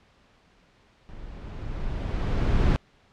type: noise with level ramp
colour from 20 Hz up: brown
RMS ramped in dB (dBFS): -42 to -18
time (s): 1.09-2.76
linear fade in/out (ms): 0
effects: pink hiss -60 dBFS RMS until 3.12 s + low-pass 4000 Hz 12 dB/octave